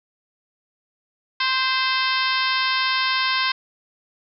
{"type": "harmonic tone with a mistuned harmonic", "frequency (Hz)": 523.3, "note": "C5", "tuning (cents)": 0, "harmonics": [2, 3, 4, 5, 6, 7, 8, 9, 10], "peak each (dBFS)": [-24, -26, -27, -28, -29, -29, -30, -31, -31], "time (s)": [1.4, 3.52], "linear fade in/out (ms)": 5, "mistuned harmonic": 4, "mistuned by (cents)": -25, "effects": []}